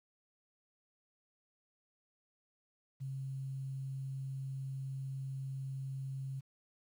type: tone with quantisation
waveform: sine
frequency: 134.5 Hz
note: C3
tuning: 48 cents sharp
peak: -38 dBFS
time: 3-6.41 s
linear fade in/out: 20 ms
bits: 11
effects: none